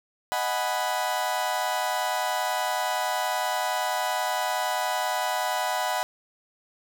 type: chord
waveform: 35% pulse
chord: G# minor seventh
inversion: second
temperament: equal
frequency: 622.3 / 740 / 830.6 / 987.8 Hz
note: D#5 / F#5 / G#5 / B5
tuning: 0 / 0 / 0 / 0 cents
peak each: -31 / -27 / -32 / -28 dBFS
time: 0.32-6.03 s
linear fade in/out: 0 ms
effects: none